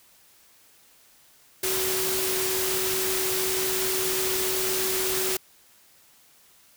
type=tone in noise; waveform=sine; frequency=376.2 Hz; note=F#4; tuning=29 cents sharp; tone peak=-29 dBFS; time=1.63-5.37 s; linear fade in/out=5 ms; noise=white; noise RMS=-27 dBFS; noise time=1.63-5.37 s; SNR=-5 dB; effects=white hiss -57 dBFS RMS until 6.76 s